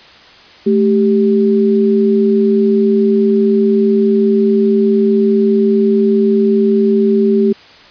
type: tone pair together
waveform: sine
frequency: 216.8 / 392 Hz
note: A3 / G4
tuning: -25 / 0 cents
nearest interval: minor seventh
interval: 1025 cents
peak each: -11 dBFS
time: 0.66-7.53 s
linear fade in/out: 10 ms
effects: white hiss -40 dBFS RMS until 7.9 s + resampled to 11025 Hz